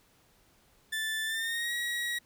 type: tone with pitch glide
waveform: 30% pulse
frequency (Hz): 1760 to 1908.2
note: A6 to A#6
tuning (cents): 0 to +40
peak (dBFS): -28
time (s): 0.92-2.19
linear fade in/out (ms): 10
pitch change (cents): +140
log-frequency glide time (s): 1.25-1.73
effects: pink hiss -65 dBFS RMS until 2.25 s